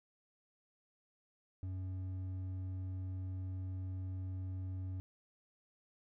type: tone with hard clipping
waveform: sine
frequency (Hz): 93.2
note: F#2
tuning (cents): +13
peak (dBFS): -40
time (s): 1.63-5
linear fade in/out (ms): 0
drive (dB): 5
effects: none